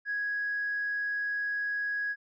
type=tone with tanh clipping; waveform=triangle; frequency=1661.2 Hz; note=G#6; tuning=in tune; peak=-29 dBFS; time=0.05-2.16 s; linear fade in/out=50 ms; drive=4 dB; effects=resampled to 16000 Hz